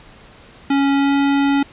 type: tone with pitch glide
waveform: square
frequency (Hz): 277.8 to 279.7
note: C#4 to C#4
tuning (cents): +4 to +16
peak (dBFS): -14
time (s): 0.7-1.63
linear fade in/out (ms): 5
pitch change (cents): +12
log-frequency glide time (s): 0.92-1.14
effects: pink hiss -44 dBFS RMS until 1.72 s + resampled to 8000 Hz